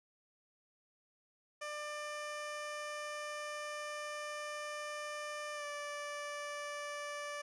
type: tone with pitch glide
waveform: 15% pulse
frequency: 596 to 584.4 Hz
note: D5 to D5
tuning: +25 to -9 cents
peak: -34 dBFS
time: 1.61-7.42 s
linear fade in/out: 10 ms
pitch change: -34 cents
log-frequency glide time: 5.54-5.65 s
effects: resampled to 22050 Hz